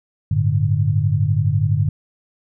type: chord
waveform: sine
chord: G suspended second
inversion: none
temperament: equal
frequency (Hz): 98 / 110 / 146.83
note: G2 / A2 / D3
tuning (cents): 0 / 0 / 0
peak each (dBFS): -19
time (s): 0.31-1.89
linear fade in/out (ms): 5
effects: none